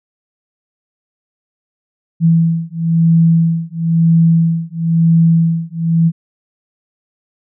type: beating tone pair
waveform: sine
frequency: 164.81 / 165.81 Hz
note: E3 / E3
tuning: 0 / +10 cents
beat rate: 1 Hz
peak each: -12 dBFS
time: 2.2-6.12 s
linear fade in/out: 50 ms
effects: none